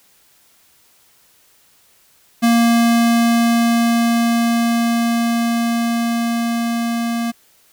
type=tone with level ramp; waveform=square; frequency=233.2 Hz; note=A#3; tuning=1 cent sharp; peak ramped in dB=-11 to -19 dBFS; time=2.42-7.32 s; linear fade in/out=20 ms; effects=white hiss -54 dBFS RMS until 7.72 s